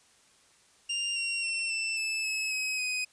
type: tone with pitch steps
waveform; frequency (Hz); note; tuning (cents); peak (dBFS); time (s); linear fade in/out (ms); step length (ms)
sawtooth; 2794 / 2751 / 2708 / 2666 / 2625 / 2584 / 2544 / 2505; F7 / F7 / E7 / E7 / E7 / E7 / D#7 / D#7; 0 / -27 / +46 / +19 / -8 / -35 / +38 / +11; -26; 0.89-3.05; 10; 270
effects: white hiss -62 dBFS RMS until 3.12 s + resampled to 22050 Hz